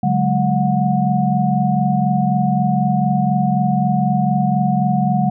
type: tone cluster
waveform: sine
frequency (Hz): 142.4 / 185.6 / 209.6 / 729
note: C#3 / F#3 / G#3 / F#5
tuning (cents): +47 / +6 / +16 / -26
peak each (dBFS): -19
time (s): 0.03-5.3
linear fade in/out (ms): 5
effects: none